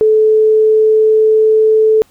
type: tone with pitch glide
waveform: sine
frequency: 433.9 to 436.7 Hz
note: A4 to A4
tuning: -24 to -13 cents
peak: -6 dBFS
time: 0.01-2.02 s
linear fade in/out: 0 ms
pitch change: +11 cents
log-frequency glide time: 0.15-1.76 s
effects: pink hiss -51 dBFS RMS until 2.1 s